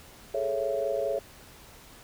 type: chord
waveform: sine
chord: A major seventh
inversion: third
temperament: equal with one note detuned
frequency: 415.3 / 440 / 554.4 / 665.4 Hz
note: G#4 / A4 / C#5 / E5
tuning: 0 / 0 / 0 / +16 cents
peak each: -34 / -34 / -29 / -32 dBFS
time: 0.34-1.19 s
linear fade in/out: 5 ms
effects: pink hiss -51 dBFS RMS until 2.03 s